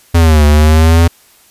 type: exponential two-way sweep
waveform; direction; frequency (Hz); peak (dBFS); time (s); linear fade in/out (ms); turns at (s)
square; down then up; 85.7 to 73.42 to 85; -5; 0.14-1.08; 10; 0.45
effects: white hiss -46 dBFS RMS until 1.5 s + resampled to 32000 Hz